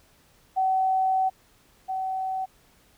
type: tone pair in turn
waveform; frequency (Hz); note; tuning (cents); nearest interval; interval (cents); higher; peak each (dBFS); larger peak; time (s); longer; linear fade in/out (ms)
sine; 758 / 758; F#5 / F#5; +42 / +42; unison; 0; neither; -20 / -26; first; 0.56-1.3 / 1.88-2.46; first; 20
effects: pink hiss -60 dBFS RMS until 2.97 s